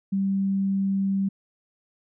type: tone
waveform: sine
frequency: 195 Hz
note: G3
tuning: 9 cents flat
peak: -21 dBFS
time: 0.12-1.29 s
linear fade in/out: 10 ms
effects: none